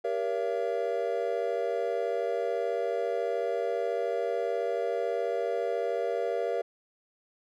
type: chord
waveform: triangle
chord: G diminished seventh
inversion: none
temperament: just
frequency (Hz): 392 / 470.4 / 564.5 / 677.4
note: G4 / Bb4 / Db5 / Fb5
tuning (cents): 0 / +16 / +31 / +47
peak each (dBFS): -33 / -29 / -32 / -31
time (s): 0.04-6.62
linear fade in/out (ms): 10
effects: none